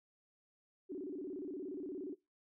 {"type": "tone with vibrato", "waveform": "sine", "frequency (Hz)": 329.6, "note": "E4", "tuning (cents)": 0, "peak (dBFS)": -40, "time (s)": [0.89, 2.15], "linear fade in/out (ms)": 20, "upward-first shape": "square", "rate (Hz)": 17, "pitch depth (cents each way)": 230, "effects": ["noise-tail reverb RT60 0.2 s tail -19 dB re dry"]}